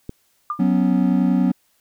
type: click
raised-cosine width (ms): 3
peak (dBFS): -16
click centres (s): 0.094
type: tone with exponential decay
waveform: sine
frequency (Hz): 1200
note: D6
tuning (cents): +37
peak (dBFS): -18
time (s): 0.5-0.66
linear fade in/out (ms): 2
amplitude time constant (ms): 33
type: chord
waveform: triangle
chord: F# suspended fourth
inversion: none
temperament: equal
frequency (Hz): 185 / 246.9 / 277.2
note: F#3 / B3 / C#4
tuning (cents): 0 / 0 / 0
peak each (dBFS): -16 / -17 / -19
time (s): 0.59-1.52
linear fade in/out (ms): 10
effects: white hiss -63 dBFS RMS until 1.8 s